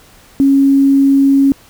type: tone with quantisation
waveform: sine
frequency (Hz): 275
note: C#4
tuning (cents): -14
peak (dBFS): -6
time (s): 0.4-1.52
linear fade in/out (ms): 0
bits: 6
effects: pink hiss -44 dBFS RMS until 1.69 s